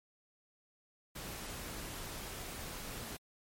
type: noise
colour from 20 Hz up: pink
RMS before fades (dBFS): -44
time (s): 1.15-3.17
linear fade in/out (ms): 10
effects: MP3 64 kbps